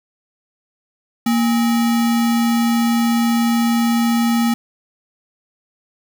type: tone with sample-and-hold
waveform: sine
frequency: 233.1 Hz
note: A#3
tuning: in tune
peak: -13 dBFS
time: 1.26-4.54 s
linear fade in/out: 5 ms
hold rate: 1050 Hz
effects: none